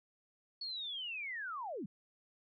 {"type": "linear sweep", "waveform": "sine", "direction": "down", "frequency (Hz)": [4435, 153.6], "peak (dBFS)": -39, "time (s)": [0.61, 1.86], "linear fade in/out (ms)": 5, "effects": []}